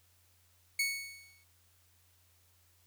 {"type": "tone with exponential decay", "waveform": "sawtooth", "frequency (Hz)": 2217, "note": "C#7", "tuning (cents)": 0, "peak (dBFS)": -24, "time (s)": [0.79, 1.44], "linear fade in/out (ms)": 5, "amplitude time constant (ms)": 140, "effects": ["added 88 Hz sine -69 dBFS peak until 2.86 s", "white hiss -69 dBFS RMS until 2.86 s"]}